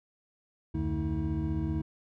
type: tone cluster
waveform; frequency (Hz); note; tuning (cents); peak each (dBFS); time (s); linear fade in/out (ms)
triangle; 74.2 / 89.7 / 149.5 / 222.5 / 319.4; D2 / F2 / D3 / A3 / D#4; +18 / +47 / +31 / +20 / +45; -32 / -34 / -32 / -35 / -32; 0.74-1.82; 10
effects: none